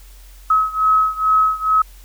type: beating tone pair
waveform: sine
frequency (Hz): 1280 / 1282.3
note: D#6 / E6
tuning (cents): +49 / -48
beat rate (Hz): 2.3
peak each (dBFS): -15 / -17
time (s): 0.5-1.82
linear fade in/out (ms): 5
effects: added 45 Hz sine -39 dBFS peak until 2.04 s + white hiss -49 dBFS RMS until 2.04 s